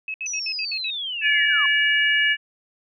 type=tone bursts; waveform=sine; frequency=2578 Hz; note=E7; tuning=39 cents flat; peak=-26 dBFS; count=7; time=0.08-0.903 s; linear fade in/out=2 ms; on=61 ms; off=66 ms
type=linear sweep; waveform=sine; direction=down; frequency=6050 to 1046.5 Hz; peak=-26 dBFS; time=0.26-1.66 s; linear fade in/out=2 ms
type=harmonic tone; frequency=575 Hz; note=D5; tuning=37 cents flat; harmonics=3 / 4 / 5; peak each=-19 / -23 / -22 dBFS; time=1.21-2.37 s; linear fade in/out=50 ms
effects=none